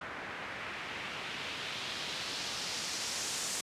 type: noise with low-pass filter sweep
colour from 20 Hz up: white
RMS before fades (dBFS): -39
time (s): 0.01-3.61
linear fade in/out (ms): 5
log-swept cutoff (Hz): 1600 to 7600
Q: 1.5
effects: high-pass 80 Hz 12 dB/octave + resampled to 32000 Hz